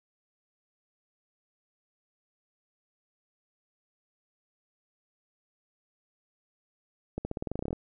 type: accelerating click train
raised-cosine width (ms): 2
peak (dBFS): -19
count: 14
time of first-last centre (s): 7.18-7.73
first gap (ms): 70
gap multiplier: 0.91
effects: none